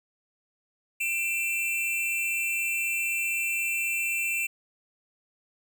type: tone pair together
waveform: square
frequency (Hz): 2369 / 2684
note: D7 / E7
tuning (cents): +14 / +31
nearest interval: major second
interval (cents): 217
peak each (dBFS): -32 / -28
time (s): 1-4.47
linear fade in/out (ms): 10
effects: 10-bit